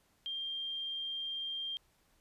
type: tone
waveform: sine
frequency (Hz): 3189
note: G7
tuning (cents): +29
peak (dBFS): -36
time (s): 0.26-1.77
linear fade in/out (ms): 0
effects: pink hiss -71 dBFS RMS until 2.2 s + resampled to 32000 Hz